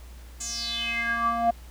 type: tone with band-pass filter sweep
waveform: square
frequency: 233.1 Hz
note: A#3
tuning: in tune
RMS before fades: -27 dBFS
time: 0.4-1.51 s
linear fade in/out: 10 ms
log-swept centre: 7400 to 690 Hz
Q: 6.7
effects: added 60 Hz sine -42 dBFS peak until 1.7 s + pink hiss -53 dBFS RMS until 1.7 s